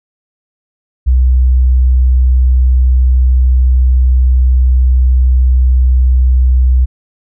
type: tone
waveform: sine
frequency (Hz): 63.3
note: B1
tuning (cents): +43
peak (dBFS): -5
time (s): 1.06-6.86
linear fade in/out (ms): 20
effects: none